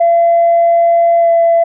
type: tone with pitch glide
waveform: sine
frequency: 680 to 673 Hz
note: F5 to E5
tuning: -46 to +36 cents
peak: -5 dBFS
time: 0-1.64 s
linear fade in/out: 10 ms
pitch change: -18 cents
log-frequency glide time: 1.18-1.31 s
effects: tanh soft clip ceiling -3 dBFS